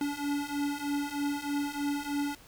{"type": "beating tone pair", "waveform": "square", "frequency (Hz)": [285.3, 288.5], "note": ["C#4", "D4"], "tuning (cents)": [50, -31], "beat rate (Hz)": 3.2, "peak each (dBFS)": [-35, -33], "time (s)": [0.01, 2.35], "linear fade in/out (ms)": 2, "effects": ["pink hiss -55 dBFS RMS until 2.47 s"]}